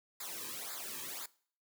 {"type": "noise with flanger", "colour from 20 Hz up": "white", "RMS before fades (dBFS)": -43, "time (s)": [0.2, 1.26], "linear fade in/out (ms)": 5, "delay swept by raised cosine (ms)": [0.34, 1.44], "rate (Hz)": 1.9, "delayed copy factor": -1, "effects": ["noise-tail reverb RT60 0.5 s tail -21 dB re dry"]}